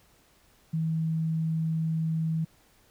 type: tone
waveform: sine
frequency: 160.9 Hz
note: E3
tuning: 42 cents flat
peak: -25 dBFS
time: 0.73-2.45 s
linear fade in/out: 10 ms
effects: pink hiss -62 dBFS RMS until 2.9 s